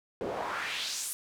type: noise with band-pass filter sweep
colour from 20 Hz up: pink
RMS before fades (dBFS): -35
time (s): 0.21-1.13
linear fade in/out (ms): 0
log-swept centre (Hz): 380 to 11000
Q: 2
effects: none